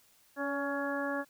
harmonic tone with a mistuned harmonic, 280 Hz, C#4, 18 cents sharp, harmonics 1 / 2 / 3 / 4 / 5 / 6, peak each -36 / -36 / -42 / -41 / -42 / -38 dBFS, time 0.36-1.25 s, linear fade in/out 50 ms, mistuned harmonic 2, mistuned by +22 cents, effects white hiss -65 dBFS RMS until 1.29 s

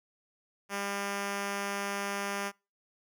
5% pulse tone, 200 Hz, G3, 35 cents sharp, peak -21 dBFS, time 0.69-2.52 s, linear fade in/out 50 ms, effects noise-tail reverb RT60 0.3 s tail -26 dB re dry

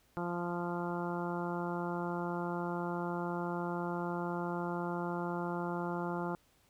harmonic tone, 174 Hz, F3, 6 cents flat, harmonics 1 / 2 / 3 / 4 / 5 / 6 / 7 / 8, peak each -38 / -39 / -44 / -44 / -42 / -46 / -47 / -46 dBFS, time 0.17-6.35 s, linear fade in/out 0 ms, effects pink hiss -69 dBFS RMS until 6.69 s

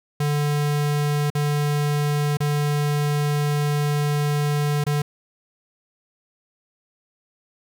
square tone with dropouts, 146.83 Hz, D3, in tune, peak -20 dBFS, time 0.2-5.02 s, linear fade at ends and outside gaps 5 ms, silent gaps 1.302-1.35 / 2.371-2.403 / 4.84-4.865 s, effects none

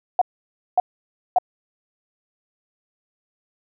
sine tone bursts, 727 Hz, F#5, 31 cents flat, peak -12 dBFS, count 3, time 0.19-1.385 s, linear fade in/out 2 ms, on 25 ms, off 560 ms, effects none

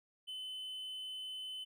triangle tone, 3035 Hz, F#7, 43 cents sharp, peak -40 dBFS, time 0.27-1.65 s, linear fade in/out 20 ms, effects none

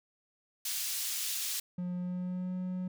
pink high-pass noise, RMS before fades -35 dBFS, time 0.65-1.6 s, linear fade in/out 5 ms, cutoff 4100 Hz, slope 12 dB/octave
triangle tone with pitch glide, 178.7 to 183.09 Hz, F3 to F#3, +40 to -18 cents, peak -31 dBFS, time 1.78-2.88 s, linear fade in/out 5 ms, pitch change +42 cents, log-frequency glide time 1.96-2.54 s
effects none

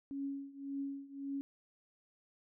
sine tone with tremolo, 277.2 Hz, C#4, in tune, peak -35 dBFS, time 0.11-1.41 s, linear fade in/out 0 ms, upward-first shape triangle, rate 1.8 Hz, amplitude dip 90%, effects none

